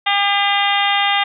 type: harmonic tone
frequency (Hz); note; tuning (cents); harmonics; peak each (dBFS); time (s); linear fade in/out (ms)
402.3; G4; +45; 2 / 3 / 4 / 5 / 6 / 7 / 8 / 9; -18 / -23 / -26 / -20 / -26 / -23 / -23 / -24; 0.06-1.24; 10
effects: none